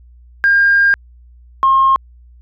sine tone pair in turn, 1608 / 1071.3 Hz, G6 / C6, +44 / +41 cents, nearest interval perfect fifth, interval 703 cents, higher first, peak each -7 dBFS, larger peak neither, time 0.44-0.94 / 1.63-1.96 s, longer first, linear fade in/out 0 ms, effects tanh soft clip ceiling -3 dBFS + added 60 Hz sine -40 dBFS peak until 2.41 s

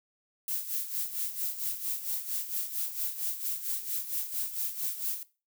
violet noise with tremolo, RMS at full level -31 dBFS, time 0.48-5.23 s, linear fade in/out 2 ms, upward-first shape sine, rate 4.4 Hz, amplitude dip 70%, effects noise-tail reverb RT60 0.3 s tail -17 dB re dry

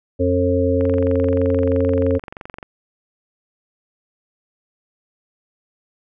harmonic tone, 89.8 Hz, F2, 49 cents sharp, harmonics 1 / 3 / 5 / 6, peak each -20 / -20 / -20 / -20 dBFS, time 0.19-2.19 s, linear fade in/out 20 ms
click train, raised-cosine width 0.5 ms, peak -18 dBFS, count 43, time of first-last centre 0.81-2.628 s, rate 23.1 Hz
effects none

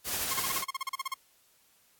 white noise with tremolo, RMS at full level -31 dBFS, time 0.04-0.65 s, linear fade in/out 50 ms, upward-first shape sine, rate 12 Hz, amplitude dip 30%
sawtooth tone bursts, 1073 Hz, C6, 43 cents sharp, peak -27 dBFS, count 14, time 0.31-1.141 s, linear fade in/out 5 ms, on 25 ms, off 37 ms
effects white hiss -65 dBFS RMS until 1.99 s + AAC 64 kbps

